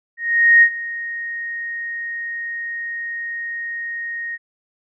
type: tone with ADSR envelope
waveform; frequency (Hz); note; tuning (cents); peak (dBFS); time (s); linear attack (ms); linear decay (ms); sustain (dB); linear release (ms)
sine; 1864.7; A#6; 0; -6; 0.17-4.38; 450; 72; -18; 36
effects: none